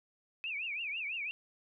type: tone with vibrato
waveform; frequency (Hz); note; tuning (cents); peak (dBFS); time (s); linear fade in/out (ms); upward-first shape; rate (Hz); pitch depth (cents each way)
sine; 2502; D#7; +9; -35; 0.44-1.31; 0; triangle; 6; 230
effects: none